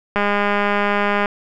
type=click train; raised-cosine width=0.5 ms; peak=-4 dBFS; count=225; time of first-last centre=0.16-1.258 s; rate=204 Hz; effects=none